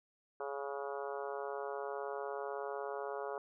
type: harmonic tone with a mistuned harmonic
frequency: 139.7 Hz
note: C#3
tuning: 14 cents sharp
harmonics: 3 / 4 / 5 / 6 / 7 / 8 / 9 / 10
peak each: -42 / -44 / -46 / -48 / -49 / -50 / -51 / -52 dBFS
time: 0.4-3.38 s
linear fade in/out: 2 ms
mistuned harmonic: 10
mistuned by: +45 cents
effects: none

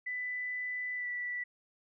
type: tone with pitch glide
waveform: sine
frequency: 1993 to 1963.3 Hz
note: B6 to B6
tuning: +15 to -11 cents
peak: -34 dBFS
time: 0.06-1.44 s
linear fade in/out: 10 ms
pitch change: -26 cents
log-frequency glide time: 0.95-1.07 s
effects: none

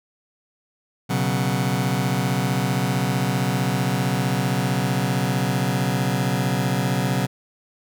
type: chord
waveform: sawtooth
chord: B suspended second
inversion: none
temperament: just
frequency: 123.47 / 138.9 / 185.21 Hz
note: B2 / C#3 / F#3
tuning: 0 / +4 / +2 cents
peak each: -20 dBFS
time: 1.09-7.27 s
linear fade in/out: 20 ms
effects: none

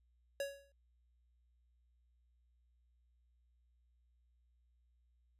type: tone with exponential decay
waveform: square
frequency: 558 Hz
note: C#5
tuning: 11 cents sharp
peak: -35 dBFS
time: 0.4-0.72 s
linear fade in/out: 2 ms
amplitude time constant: 68 ms
effects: added 60 Hz sine -70 dBFS peak until 5.39 s + resampled to 32000 Hz

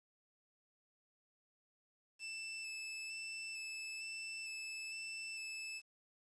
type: tone with vibrato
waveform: sawtooth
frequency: 2637 Hz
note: E7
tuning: in tune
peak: -40 dBFS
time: 2.19-5.82 s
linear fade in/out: 50 ms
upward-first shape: square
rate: 1.1 Hz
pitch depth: 10 cents each way
effects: resampled to 22050 Hz + 11-bit

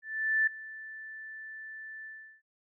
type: tone with ADSR envelope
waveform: sine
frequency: 1760 Hz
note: A6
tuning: in tune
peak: -22 dBFS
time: 0.02-2.42 s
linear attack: 450 ms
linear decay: 6 ms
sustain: -19 dB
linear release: 370 ms
effects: none

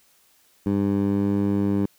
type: tone with band-pass filter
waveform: 15% pulse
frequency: 99.9 Hz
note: G2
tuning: 33 cents sharp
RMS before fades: -22 dBFS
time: 0.66-1.86 s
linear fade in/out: 5 ms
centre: 240 Hz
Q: 1.1
effects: white hiss -60 dBFS RMS until 1.98 s

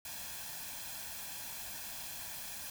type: noise with comb filter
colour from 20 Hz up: white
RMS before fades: -44 dBFS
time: 0.05-2.7 s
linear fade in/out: 2 ms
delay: 1.2 ms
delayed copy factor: +0.6
effects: none

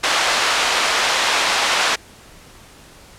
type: band-pass noise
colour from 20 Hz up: pink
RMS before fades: -18 dBFS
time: 0.03-1.96 s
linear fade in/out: 10 ms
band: 810 to 5600 Hz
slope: 12 dB/octave
effects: pink hiss -44 dBFS RMS until 3.18 s + low-pass 11000 Hz 12 dB/octave

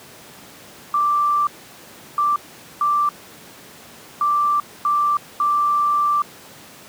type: tone bursts at uneven times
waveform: sine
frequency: 1174.7 Hz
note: D6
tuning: in tune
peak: -15 dBFS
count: 6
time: 0.94-1.47 / 2.18-2.36 / 2.81-3.09 / 4.21-4.6 / 4.85-5.17 / 5.4-6.22 s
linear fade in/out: 2 ms
effects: pink hiss -42 dBFS RMS until 6.88 s + high-pass 150 Hz 12 dB/octave

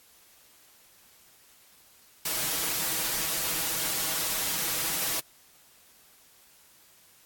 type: noise with comb filter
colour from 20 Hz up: white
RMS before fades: -29 dBFS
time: 2.25-5.2 s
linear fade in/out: 5 ms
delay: 6.2 ms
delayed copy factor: +0.65
effects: white hiss -58 dBFS RMS until 7.25 s + AAC 64 kbps

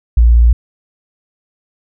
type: tone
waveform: sine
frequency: 58.27 Hz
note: A#1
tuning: in tune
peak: -4 dBFS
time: 0.17-0.53 s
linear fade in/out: 5 ms
effects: none

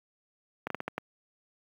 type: slowing click train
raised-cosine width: 0.5 ms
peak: -17 dBFS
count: 6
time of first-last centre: 0.67-0.98 s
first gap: 33 ms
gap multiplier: 1.32
effects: high-pass 150 Hz 12 dB/octave + 9-bit

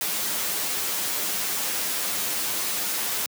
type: noise with comb filter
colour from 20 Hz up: white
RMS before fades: -27 dBFS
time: 0.01-3.26 s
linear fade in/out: 0 ms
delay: 9.8 ms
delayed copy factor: +0.65
effects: high-pass 150 Hz 12 dB/octave

